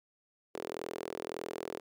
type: tone with high-pass filter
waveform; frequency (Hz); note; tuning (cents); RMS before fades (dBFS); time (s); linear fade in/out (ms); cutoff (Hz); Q
sawtooth; 41.77; E1; +24; -41; 0.54-1.8; 10; 410; 3.4
effects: none